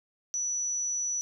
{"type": "tone", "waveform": "sine", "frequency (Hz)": 5920, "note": "F#8", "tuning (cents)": 0, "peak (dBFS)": -28, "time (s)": [0.34, 1.21], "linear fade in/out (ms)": 0, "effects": []}